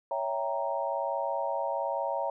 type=chord; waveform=sine; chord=C# diminished seventh; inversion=none; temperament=equal with one note detuned; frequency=558.2 / 659.3 / 784 / 932.3 Hz; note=C#5 / E5 / G5 / Bb5; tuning=+12 / 0 / 0 / 0 cents; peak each=-33 / -34 / -36 / -33 dBFS; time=0.11-2.3 s; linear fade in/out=2 ms; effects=none

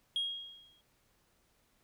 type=tone with exponential decay; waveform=sine; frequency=3272 Hz; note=G#7; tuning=26 cents flat; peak=-27 dBFS; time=0.16-0.81 s; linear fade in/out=1 ms; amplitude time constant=140 ms; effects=tanh soft clip ceiling -28 dBFS + pink hiss -72 dBFS RMS until 1.83 s

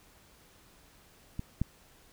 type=clicks; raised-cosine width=5 ms; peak=-22 / -15 dBFS; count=2; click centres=1.394 / 1.616 s; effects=pink hiss -60 dBFS RMS until 2.12 s

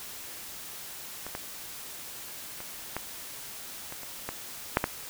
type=clicks; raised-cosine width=0.5 ms; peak=-22 / -19 / -25 / -16 / -24 / -27 / -17 / -6 / -10 dBFS; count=9; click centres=1.266 / 1.351 / 2.604 / 2.966 / 3.924 / 4.033 / 4.29 / 4.771 / 4.841 s; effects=white hiss -42 dBFS RMS until 5.09 s

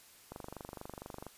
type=click train; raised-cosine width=1 ms; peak=-29 dBFS; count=24; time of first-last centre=0.32-1.267 s; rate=24.3 Hz; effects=white hiss -59 dBFS RMS until 1.37 s + resampled to 32000 Hz

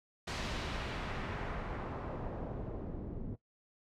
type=noise with low-pass filter sweep; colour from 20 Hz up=pink; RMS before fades=-40 dBFS; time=0.27-3.36 s; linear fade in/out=10 ms; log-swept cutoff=5300 to 290 Hz; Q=0.92; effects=noise-tail reverb RT60 0.1 s tail -17 dB re dry

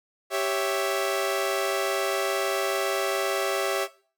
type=chord; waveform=sawtooth; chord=C# diminished; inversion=second; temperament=equal; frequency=392 / 554.4 / 659.3 Hz; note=G4 / C#5 / E5; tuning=0 / 0 / 0 cents; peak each=-25 / -25 / -24 dBFS; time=0.3-3.88 s; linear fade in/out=50 ms; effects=noise-tail reverb RT60 0.4 s tail -17 dB re dry

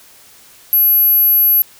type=tone; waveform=sine; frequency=11700 Hz; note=F#9; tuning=21 cents flat; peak=-8 dBFS; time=0.73-1.62 s; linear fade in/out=0 ms; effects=white hiss -44 dBFS RMS until 1.79 s

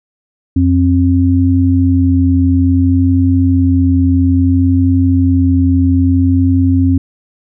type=tone pair together; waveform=sine; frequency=89 / 266.4 Hz; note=F2 / C4; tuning=+33 / +31 cents; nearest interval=octave + perfect fifth; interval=1898 cents; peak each=-10 dBFS; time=0.56-6.98 s; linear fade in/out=5 ms; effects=none

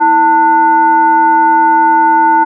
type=tone with frequency modulation; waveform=sine; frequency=895 Hz; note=A5; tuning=29 cents sharp; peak=-5 dBFS; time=0-2.45 s; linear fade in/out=20 ms; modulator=569 Hz; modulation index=0.55; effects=none

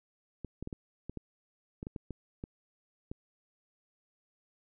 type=clicks; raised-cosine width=3 ms; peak=-26 dBFS; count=12; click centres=0.447 / 0.626 / 0.674 / 0.728 / 1.096 / 1.173 / 1.829 / 1.869 / 1.962 / 2.107 / 2.439 / 3.115 s; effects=none

